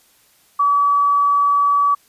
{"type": "tone", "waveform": "sine", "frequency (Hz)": 1144, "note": "D6", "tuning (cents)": -46, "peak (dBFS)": -12, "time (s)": [0.59, 1.95], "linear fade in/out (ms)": 10, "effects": ["white hiss -55 dBFS RMS until 2.08 s", "resampled to 32000 Hz"]}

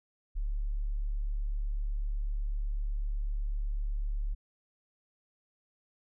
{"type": "tone", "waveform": "sine", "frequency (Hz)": 36, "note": "D1", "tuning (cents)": -34, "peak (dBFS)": -29, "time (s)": [0.35, 4.35], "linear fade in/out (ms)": 20, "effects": []}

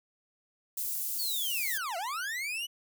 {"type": "high-pass noise", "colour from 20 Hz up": "white", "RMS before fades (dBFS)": -34, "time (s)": [0.77, 1.78], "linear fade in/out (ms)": 5, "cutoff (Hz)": 9200, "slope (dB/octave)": 12}
{"type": "linear two-way sweep", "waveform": "40% pulse", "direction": "down then up", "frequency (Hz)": [4572, 648, 2990], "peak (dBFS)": -32, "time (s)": [1.18, 2.67], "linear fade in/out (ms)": 20, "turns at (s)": 1.97}
{"effects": []}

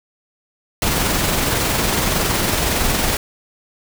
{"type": "noise with amplitude modulation", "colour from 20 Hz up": "pink", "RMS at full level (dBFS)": -17, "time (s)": [0.82, 3.17], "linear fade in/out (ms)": 2, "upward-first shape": "sine", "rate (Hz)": 21.7, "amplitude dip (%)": 30, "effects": []}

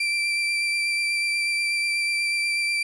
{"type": "tone with vibrato", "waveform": "35% pulse", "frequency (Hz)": 2349, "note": "D7", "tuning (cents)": 0, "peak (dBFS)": -20, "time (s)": [0, 2.83], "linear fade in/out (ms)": 5, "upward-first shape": "sine", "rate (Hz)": 8.2, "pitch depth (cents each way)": 13, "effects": ["resampled to 22050 Hz"]}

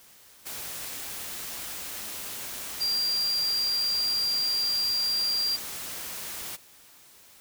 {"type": "tone in noise", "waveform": "sine", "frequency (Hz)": 4752, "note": "D8", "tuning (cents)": 20, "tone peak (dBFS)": -24, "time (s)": [2.8, 5.57], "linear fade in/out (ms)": 20, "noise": "white", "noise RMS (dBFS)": -37, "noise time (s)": [0.45, 6.57], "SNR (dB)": 10, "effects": ["white hiss -54 dBFS RMS until 7.4 s"]}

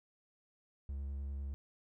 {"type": "tone with vibrato", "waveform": "triangle", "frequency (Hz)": 69.4, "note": "C#2", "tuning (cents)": 3, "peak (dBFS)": -36, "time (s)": [0.89, 1.54], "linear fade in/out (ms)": 0, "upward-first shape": "sine", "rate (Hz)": 10, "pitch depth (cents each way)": 18, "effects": []}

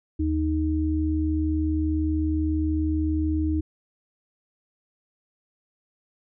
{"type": "tone pair together", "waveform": "sine", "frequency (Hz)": [78.23, 311.1], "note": ["D#2", "D#4"], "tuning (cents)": [10, 0], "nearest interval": "2 octaves", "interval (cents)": 2390, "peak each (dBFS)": -24, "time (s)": [0.19, 3.61], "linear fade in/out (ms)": 10, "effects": []}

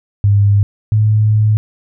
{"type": "tone pair in turn", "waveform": "sine", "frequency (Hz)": [101.3, 107.32], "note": ["G#2", "A2"], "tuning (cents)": [-43, -43], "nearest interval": "minor second", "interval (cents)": 100, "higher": "second", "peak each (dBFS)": [-7, -8], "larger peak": "first", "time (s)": [[0.24, 0.63], [0.92, 1.57]], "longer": "second", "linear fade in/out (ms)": 0, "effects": []}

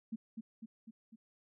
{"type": "tone with echo", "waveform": "sine", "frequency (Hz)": 224.2, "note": "A3", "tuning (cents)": 33, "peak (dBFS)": -36, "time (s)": [0.12, 0.16], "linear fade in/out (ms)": 10, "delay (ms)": 250, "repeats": 4, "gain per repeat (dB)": -4, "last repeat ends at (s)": 1.16, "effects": []}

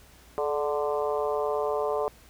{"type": "harmonic tone with a mistuned harmonic", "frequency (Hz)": 147.8, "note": "D3", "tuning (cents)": 11, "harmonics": [3, 4, 5, 6, 7, 8], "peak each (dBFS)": [-28, -30, -34, -38, -34, -40], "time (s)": [0.38, 2.08], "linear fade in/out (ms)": 0, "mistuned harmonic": 3, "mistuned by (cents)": -44, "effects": ["added 60 Hz sine -55 dBFS peak until 2.29 s", "pink hiss -55 dBFS RMS until 2.29 s"]}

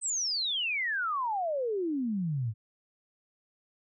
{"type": "exponential sweep", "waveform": "sine", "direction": "down", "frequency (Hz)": [8372, 103.5], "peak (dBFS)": -28, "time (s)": [0.01, 2.54], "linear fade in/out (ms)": 50, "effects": []}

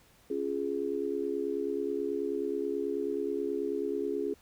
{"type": "chord", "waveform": "sine", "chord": "Db major", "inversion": "none", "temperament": "just", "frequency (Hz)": [277.2, 346.5, 415.8], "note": ["Db4", "F4", "Ab4"], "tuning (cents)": [0, -14, 2], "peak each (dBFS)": [-36, -35, -32], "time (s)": [0.3, 4.34], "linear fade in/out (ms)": 5, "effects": ["pink hiss -62 dBFS RMS until 4.41 s"]}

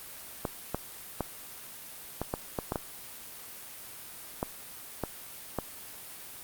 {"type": "clicks", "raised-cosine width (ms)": 1, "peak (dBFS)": -15, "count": 11, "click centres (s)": [0.452, 0.746, 1.207, 2.216, 2.339, 2.588, 2.721, 2.758, 4.429, 5.037, 5.587], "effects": ["white hiss -45 dBFS RMS until 6.43 s", "Opus 32 kbps"]}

